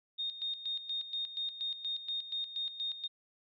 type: tone with tremolo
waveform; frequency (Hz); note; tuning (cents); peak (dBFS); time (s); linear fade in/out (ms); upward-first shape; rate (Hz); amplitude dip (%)
sine; 3690; A#7; -18; -33; 0.18-3.08; 20; square; 4.2; 70
effects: resampled to 11025 Hz